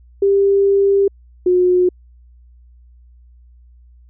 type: tone pair in turn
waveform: sine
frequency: 396.3 / 361.5 Hz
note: G4 / F#4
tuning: +19 / -40 cents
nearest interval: major second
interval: 159 cents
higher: first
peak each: -10 dBFS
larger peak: neither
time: 0.22-1.08 / 1.46-1.89 s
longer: first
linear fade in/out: 5 ms
effects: added 60 Hz sine -43 dBFS peak until 4.09 s